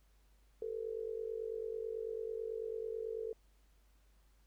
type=tone with amplitude modulation; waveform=sine; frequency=447.2 Hz; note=A4; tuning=28 cents sharp; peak=-34 dBFS; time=0.62-3.33 s; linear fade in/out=2 ms; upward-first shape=sine; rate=49.1 Hz; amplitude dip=85%; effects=added 50 Hz sine -65 dBFS peak until 4.46 s + pink hiss -75 dBFS RMS until 4.46 s